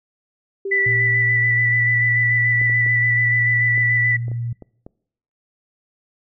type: tone with exponential decay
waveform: sine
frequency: 392 Hz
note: G4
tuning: in tune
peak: -22 dBFS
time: 0.65-2.08 s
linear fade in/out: 5 ms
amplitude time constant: 310 ms
type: tone with vibrato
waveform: sine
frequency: 1975.5 Hz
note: B6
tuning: in tune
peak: -15 dBFS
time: 0.71-4.17 s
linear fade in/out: 10 ms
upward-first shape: square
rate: 6.9 Hz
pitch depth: 14 cents each way
type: tone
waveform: sine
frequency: 118.1 Hz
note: A#2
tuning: 23 cents sharp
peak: -22 dBFS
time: 0.86-4.53 s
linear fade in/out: 5 ms
type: clicks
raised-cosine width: 2 ms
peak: -24 dBFS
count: 8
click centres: 2.615 / 2.698 / 2.864 / 3.778 / 4.282 / 4.316 / 4.623 / 4.865 s
effects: noise-tail reverb RT60 0.7 s tail -24 dB re dry